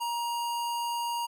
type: tone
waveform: square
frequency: 944 Hz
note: A#5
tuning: 22 cents sharp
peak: -30 dBFS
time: 0-1.27 s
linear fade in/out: 20 ms
effects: none